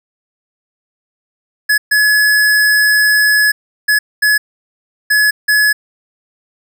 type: tone bursts at uneven times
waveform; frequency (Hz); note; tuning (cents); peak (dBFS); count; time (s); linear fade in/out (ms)
square; 1699; G#6; +39; -9; 6; 1.69-1.78 / 1.91-3.52 / 3.88-3.99 / 4.22-4.38 / 5.1-5.31 / 5.48-5.73; 10
effects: none